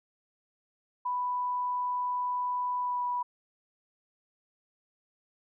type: tone with pitch glide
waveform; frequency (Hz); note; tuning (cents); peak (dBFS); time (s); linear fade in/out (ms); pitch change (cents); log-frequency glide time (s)
sine; 990 to 981.5; B5 to B5; +4 to -11; -28; 1.05-3.23; 10; -15; 2.8-3.04
effects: none